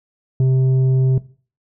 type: tone with tanh clipping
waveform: sine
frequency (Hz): 130.81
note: C3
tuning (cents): 0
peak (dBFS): -13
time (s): 0.4-1.18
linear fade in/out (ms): 2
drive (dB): 6
effects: noise-tail reverb RT60 0.4 s tail -18 dB re dry